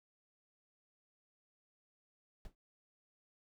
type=noise with exponential decay; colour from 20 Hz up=brown; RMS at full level=-44 dBFS; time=2.45-2.55 s; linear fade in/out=1 ms; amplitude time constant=21 ms; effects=none